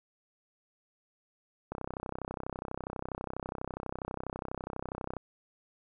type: click train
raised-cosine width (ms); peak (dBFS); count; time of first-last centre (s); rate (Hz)
1; -22; 112; 1.72-5.167; 32.2
effects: none